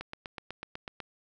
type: click train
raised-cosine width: 0.3 ms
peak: -22 dBFS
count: 9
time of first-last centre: 0.01-1.003 s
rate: 8.06 Hz
effects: none